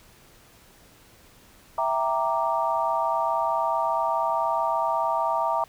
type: chord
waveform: sine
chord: E half-diminished seventh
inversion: none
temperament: equal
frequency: 659.3 / 784 / 932.3 / 1174.7 Hz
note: E5 / G5 / Bb5 / D6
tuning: 0 / 0 / 0 / 0 cents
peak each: -27 / -30 / -25 / -29 dBFS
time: 1.78-5.64 s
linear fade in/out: 2 ms
effects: pink hiss -54 dBFS RMS until 5.68 s